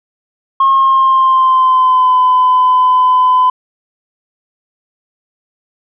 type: tone with pitch glide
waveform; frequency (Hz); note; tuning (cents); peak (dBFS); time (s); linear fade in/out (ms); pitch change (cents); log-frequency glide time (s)
sine; 1078 to 1011.6; C#6 to B5; -49 to +41; -5; 0.6-3.5; 5; -110; 0.72-2.15
effects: tanh soft clip ceiling -3 dBFS